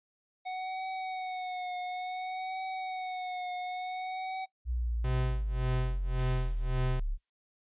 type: tone with vibrato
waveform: square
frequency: 740 Hz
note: F#5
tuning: in tune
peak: -35 dBFS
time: 0.45-4.46 s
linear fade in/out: 20 ms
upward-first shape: triangle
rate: 0.57 Hz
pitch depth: 41 cents each way
type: exponential sweep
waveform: sine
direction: down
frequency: 61.8 to 34.65 Hz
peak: -29 dBFS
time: 4.65-7.18 s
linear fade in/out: 50 ms
type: tone with tremolo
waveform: 45% pulse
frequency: 127.6 Hz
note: C3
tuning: 43 cents flat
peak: -29 dBFS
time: 5.04-7 s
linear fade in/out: 5 ms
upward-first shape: sine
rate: 1.8 Hz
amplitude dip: 95%
type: noise with exponential decay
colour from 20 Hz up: blue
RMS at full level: -40 dBFS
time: 6.19-7.3 s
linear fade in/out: 2 ms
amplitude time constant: 240 ms
effects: noise-tail reverb RT60 0.1 s tail -20 dB re dry + resampled to 8000 Hz